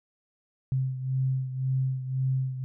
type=beating tone pair; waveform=sine; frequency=131 / 132.9 Hz; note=C3 / C3; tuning=+2 / +27 cents; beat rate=1.9 Hz; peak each=-26 / -32 dBFS; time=0.72-2.64 s; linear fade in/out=0 ms; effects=none